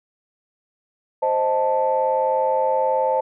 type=chord; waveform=sine; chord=A diminished; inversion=first; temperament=equal; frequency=523.3 / 622.3 / 880 Hz; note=C5 / Eb5 / A5; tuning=0 / 0 / 0 cents; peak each=-20 / -24 / -20 dBFS; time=1.22-3.21 s; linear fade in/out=10 ms; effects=tanh soft clip ceiling -8 dBFS